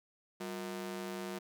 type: ring-modulated tone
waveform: sawtooth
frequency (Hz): 277.2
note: C#4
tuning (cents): 0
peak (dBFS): -32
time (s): 0.4-1.39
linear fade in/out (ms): 10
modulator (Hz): 82.8
effects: none